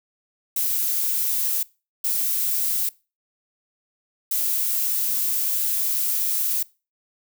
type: noise bursts at uneven times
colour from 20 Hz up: violet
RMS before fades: -23 dBFS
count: 3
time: 0.56-1.63 / 2.04-2.89 / 4.31-6.63 s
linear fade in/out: 5 ms
effects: noise-tail reverb RT60 0.3 s tail -22 dB re dry